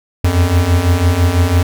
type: beating tone pair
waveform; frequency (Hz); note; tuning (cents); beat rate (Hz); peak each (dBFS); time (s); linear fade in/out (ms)
square; 83.7 / 89.7; E2 / F2; +27 / +47; 6; -16 / -12; 0.24-1.63; 5
effects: none